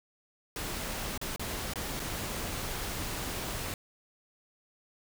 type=noise with dropouts; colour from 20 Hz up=pink; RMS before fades=-36 dBFS; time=0.56-3.74 s; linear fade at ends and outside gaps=1 ms; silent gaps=1.177-1.214 / 1.361-1.395 / 1.736-1.757 / 1.996-2 s; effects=none